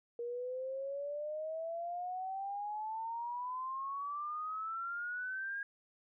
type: exponential sweep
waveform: sine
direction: up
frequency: 470.4 to 1636 Hz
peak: -37 dBFS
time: 0.19-5.63 s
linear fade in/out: 2 ms
effects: none